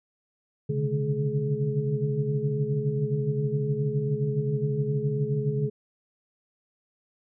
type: tone cluster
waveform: sine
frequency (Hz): 131.6 / 143.5 / 150.8 / 214.7 / 422.9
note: C3 / D3 / D3 / A3 / G#4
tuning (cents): +10 / -40 / +46 / -42 / +31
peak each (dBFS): -31 / -27 / -33 / -35 / -30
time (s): 0.69-5.7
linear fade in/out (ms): 10
effects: none